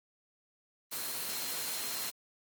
sine tone in noise, 4171 Hz, C8, 6 cents flat, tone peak -44 dBFS, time 0.91-2.11 s, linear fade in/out 20 ms, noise white, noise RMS -37 dBFS, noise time 0.91-2.11 s, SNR -10 dB, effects high-pass 150 Hz 12 dB/octave + Opus 24 kbps

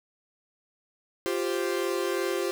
45% pulse chord, F suspended second, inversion none, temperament equal, 349.2 / 392 / 523.3 Hz, F4 / G4 / C5, 0 / 0 / 0 cents, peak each -30 / -30 / -33 dBFS, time 1.26-2.51 s, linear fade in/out 0 ms, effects none

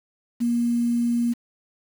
sine tone with quantisation, 237.2 Hz, A#3, 30 cents sharp, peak -19 dBFS, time 0.4-1.34 s, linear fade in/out 20 ms, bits 7, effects none

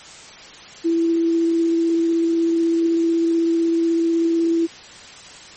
sine tone with vibrato, 332.6 Hz, E4, 16 cents sharp, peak -15 dBFS, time 0.84-4.67 s, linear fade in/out 20 ms, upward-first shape sine, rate 16 Hz, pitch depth 8 cents each way, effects white hiss -40 dBFS RMS until 5.56 s + MP3 32 kbps

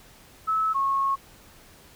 sine tone pair in turn, 1300 / 1093.2 Hz, E6 / C#6, -24 / -24 cents, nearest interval minor third, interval 300 cents, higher first, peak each -21 dBFS, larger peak neither, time 0.47-0.74 / 0.74-1.16 s, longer second, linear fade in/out 20 ms, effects pink hiss -52 dBFS RMS until 1.95 s

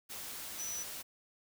sine tone in noise, 5940 Hz, F#8, 6 cents sharp, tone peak -38 dBFS, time 0.58-0.84 s, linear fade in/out 20 ms, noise white, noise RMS -44 dBFS, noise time 0.09-1.03 s, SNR +3 dB, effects none

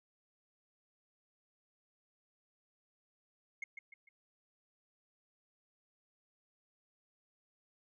sine tone with echo, 2154 Hz, C7, 50 cents sharp, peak -35 dBFS, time 3.62-3.64 s, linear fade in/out 5 ms, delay 150 ms, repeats 3, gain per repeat -8 dB, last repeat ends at 4.09 s, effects tanh soft clip ceiling -37 dBFS

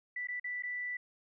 sine tone with dropouts, 1974 Hz, B6, 1 cent flat, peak -35 dBFS, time 0.16-0.97 s, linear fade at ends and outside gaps 5 ms, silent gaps 0.272-0.285 / 0.398-0.442 / 0.624-0.634 s, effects none

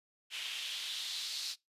white noise with band-pass filter sweep, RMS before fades -40 dBFS, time 0.3-1.56 s, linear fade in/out 50 ms, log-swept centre 2800 to 4400 Hz, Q 3.2, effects noise-tail reverb RT60 0.2 s tail -24 dB re dry + resampled to 32000 Hz

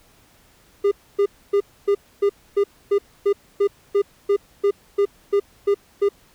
triangle tone bursts, 402.9 Hz, G4, 48 cents sharp, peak -12 dBFS, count 16, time 0.84-6.09 s, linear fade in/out 10 ms, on 75 ms, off 270 ms, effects pink hiss -55 dBFS RMS until 6.34 s

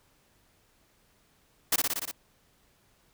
white noise with echo, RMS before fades -24 dBFS, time 1.72-1.76 s, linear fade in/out 5 ms, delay 59 ms, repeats 6, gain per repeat -2 dB, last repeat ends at 2.114 s, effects pink hiss -66 dBFS RMS until 3.13 s

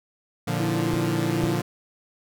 sawtooth chord, Bb major, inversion none, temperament equal, 116.54 / 146.83 / 174.61 Hz, Bb2 / D3 / F3, 0 / 0 / 0 cents, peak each -24 dBFS, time 0.47-1.62 s, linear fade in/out 10 ms
sine tone with vibrato, 329.6 Hz, E4, in tune, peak -26 dBFS, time 0.59-1.55 s, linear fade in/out 10 ms, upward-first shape sine, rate 18 Hz, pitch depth 43 cents each way
clicks, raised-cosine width 5 ms, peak -18 dBFS, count 2, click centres 0.938 / 1.44 s
effects none

